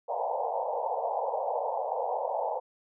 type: band-pass noise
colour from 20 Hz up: white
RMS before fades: -31 dBFS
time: 0.08-2.6 s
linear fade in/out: 20 ms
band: 470 to 940 Hz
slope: 96 dB/octave
effects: none